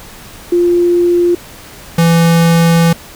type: tone pair in turn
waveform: sine / square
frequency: 349.2 / 167.2 Hz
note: F4 / E3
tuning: 0 / +25 cents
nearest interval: octave + minor second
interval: 1275 cents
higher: first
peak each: -7 dBFS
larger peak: neither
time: 0.52-1.35 / 1.98-2.93 s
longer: second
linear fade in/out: 5 ms
effects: pink hiss -34 dBFS RMS until 3.15 s